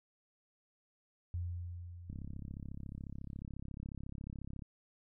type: tone with exponential decay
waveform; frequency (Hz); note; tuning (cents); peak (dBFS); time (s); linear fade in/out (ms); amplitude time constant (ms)
sine; 87.31; F2; 0; -34; 1.34-3.41; 0; 450
type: click train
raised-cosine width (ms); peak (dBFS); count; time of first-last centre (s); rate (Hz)
5; -32; 87; 2.1-4.622; 34.1
effects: none